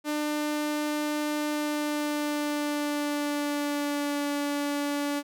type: tone with pitch glide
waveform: sawtooth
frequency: 299 to 288.1 Hz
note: D4 to D4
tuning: +31 to -33 cents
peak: -23 dBFS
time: 0.04-5.23 s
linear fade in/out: 50 ms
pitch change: -64 cents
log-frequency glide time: 1.49-4.27 s
effects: none